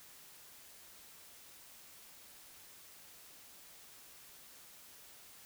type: silence
effects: white hiss -57 dBFS RMS until 5.45 s